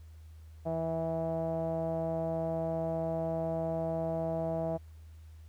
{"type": "tone with low-pass filter", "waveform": "sawtooth", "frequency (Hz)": 163.2, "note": "E3", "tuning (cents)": -17, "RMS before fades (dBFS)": -33, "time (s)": [0.65, 4.78], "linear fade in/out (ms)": 20, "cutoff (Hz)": 690, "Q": 7.6, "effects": ["added 79 Hz sine -48 dBFS peak until 5.48 s", "pink hiss -68 dBFS RMS until 5.48 s"]}